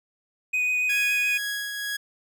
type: tone with vibrato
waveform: triangle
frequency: 2489 Hz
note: D#7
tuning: in tune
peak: -20 dBFS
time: 0.53-1.38 s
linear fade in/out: 10 ms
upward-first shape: sine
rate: 7.1 Hz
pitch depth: 12 cents each way
type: tone with tremolo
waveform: sawtooth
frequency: 1661.2 Hz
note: G#6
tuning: in tune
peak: -23 dBFS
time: 0.89-1.97 s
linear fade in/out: 10 ms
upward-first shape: triangle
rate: 2.1 Hz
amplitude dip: 40%
effects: none